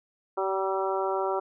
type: harmonic tone with a mistuned harmonic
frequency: 191.9 Hz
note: G3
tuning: 37 cents flat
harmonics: 2 / 3 / 4 / 5 / 6 / 7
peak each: -29 / -32 / -32 / -33 / -37 / -36 dBFS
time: 0.37-1.4 s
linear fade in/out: 10 ms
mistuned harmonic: 6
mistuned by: +25 cents
effects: none